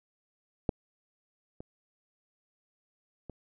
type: clicks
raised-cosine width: 2 ms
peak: -13 / -29 / -28 dBFS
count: 3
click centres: 0.692 / 1.605 / 3.297 s
effects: none